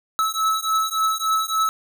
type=beating tone pair; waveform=square; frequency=1300 / 1303.5 Hz; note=E6 / E6; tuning=-24 / -20 cents; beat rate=3.5 Hz; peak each=-23 dBFS; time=0.19-1.69 s; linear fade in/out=0 ms; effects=none